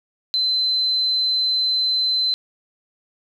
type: tone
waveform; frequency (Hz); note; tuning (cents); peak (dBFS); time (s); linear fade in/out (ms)
sine; 4060; B7; +47; -17; 0.34-2.34; 0
effects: 8-bit